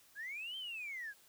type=linear two-way sweep; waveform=sine; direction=up then down; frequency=1577 to 3160 to 1577 Hz; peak=-40 dBFS; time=0.15-1.14 s; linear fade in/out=50 ms; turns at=0.57 s; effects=tanh soft clip ceiling -37 dBFS + white hiss -65 dBFS RMS until 1.28 s